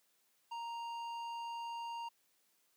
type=tone with low-pass filter; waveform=square; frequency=932.3 Hz; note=A#5; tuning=in tune; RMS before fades=-43 dBFS; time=0.51-2.09 s; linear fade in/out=10 ms; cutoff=4200 Hz; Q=0.59; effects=white hiss -75 dBFS RMS until 2.76 s + high-pass 150 Hz 12 dB/octave